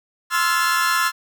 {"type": "chord", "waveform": "40% pulse", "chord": "F major seventh", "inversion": "second", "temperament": "equal with one note detuned", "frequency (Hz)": [1046.5, 1318.5, 1396.9, 1722.8], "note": ["C6", "E6", "F6", "A6"], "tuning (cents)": [0, 0, 0, -37], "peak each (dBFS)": -22, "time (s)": [0.3, 1.12], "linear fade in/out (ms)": 50, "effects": []}